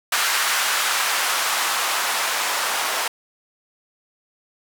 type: noise with band-pass filter sweep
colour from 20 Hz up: blue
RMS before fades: -22 dBFS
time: 0.12-3.08 s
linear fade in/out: 5 ms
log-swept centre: 1300 to 830 Hz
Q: 1.2
effects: none